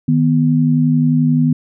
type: tone pair together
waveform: sine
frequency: 155.6 / 247 Hz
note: D#3 / B3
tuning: 0 / 0 cents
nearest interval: minor sixth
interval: 800 cents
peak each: -13 dBFS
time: 0.08-1.53 s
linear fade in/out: 5 ms
effects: none